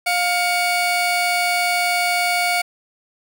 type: tone pair together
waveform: 35% pulse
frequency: 708.4 / 2240 Hz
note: F5 / C#7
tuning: +24 / +18 cents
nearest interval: octave + minor sixth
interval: 1994 cents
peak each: -18 dBFS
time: 0.06-2.62 s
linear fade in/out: 10 ms
effects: none